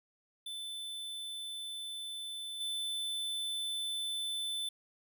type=tone with level steps; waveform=square; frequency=3520 Hz; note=A7; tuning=in tune; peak=-40 / -35 dBFS; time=0.46-4.69 s; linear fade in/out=5 ms; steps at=2.6 s; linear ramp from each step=10 ms; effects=none

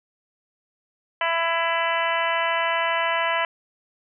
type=harmonic tone; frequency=332.9 Hz; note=E4; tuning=17 cents sharp; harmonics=2 / 3 / 4 / 5 / 6 / 7 / 8 / 9; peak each=-27 / -25 / -31 / -29 / -28 / -33 / -33 / -32 dBFS; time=1.21-3.45 s; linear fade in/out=2 ms; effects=none

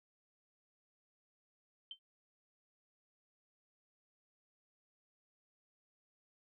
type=tone with exponential decay; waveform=sine; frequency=3112 Hz; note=G7; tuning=13 cents flat; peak=-40 dBFS; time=1.91-1.99 s; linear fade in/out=2 ms; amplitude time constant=16 ms; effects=none

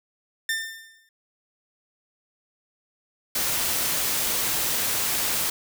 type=tone with exponential decay; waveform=sawtooth; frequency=1797 Hz; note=A6; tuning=36 cents sharp; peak=-18 dBFS; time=0.49-1.09 s; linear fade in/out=2 ms; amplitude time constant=130 ms
type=noise; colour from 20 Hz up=white; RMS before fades=-25 dBFS; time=3.35-5.5 s; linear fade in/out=5 ms
effects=none

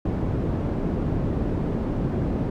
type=low-pass noise; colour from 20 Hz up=white; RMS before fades=-25 dBFS; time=0.05-2.5 s; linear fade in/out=5 ms; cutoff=270 Hz; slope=12 dB/octave; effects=none

